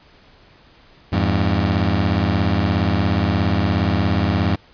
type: beating tone pair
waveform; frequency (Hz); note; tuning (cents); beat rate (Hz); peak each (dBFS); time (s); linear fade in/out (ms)
20% pulse; 84.9 / 101.9; F2 / G#2; -48 / -32; 17; -14; 1.12-4.56; 10
effects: pink hiss -50 dBFS RMS until 4.73 s + resampled to 11025 Hz